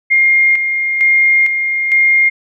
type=tone with tremolo; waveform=sine; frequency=2124 Hz; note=C7; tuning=25 cents sharp; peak=-7 dBFS; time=0.1-2.3 s; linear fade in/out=20 ms; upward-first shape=square; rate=1.1 Hz; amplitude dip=50%; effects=none